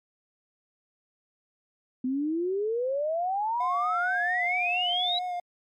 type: exponential sweep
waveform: sine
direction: up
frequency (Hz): 249.4 to 3951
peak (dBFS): -25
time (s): 2.04-5.19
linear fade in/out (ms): 5
type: tone with vibrato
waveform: triangle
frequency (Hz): 717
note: F5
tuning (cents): +45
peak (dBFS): -27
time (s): 3.6-5.4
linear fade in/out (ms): 5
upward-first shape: sine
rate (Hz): 4.4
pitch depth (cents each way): 26
effects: MP3 96 kbps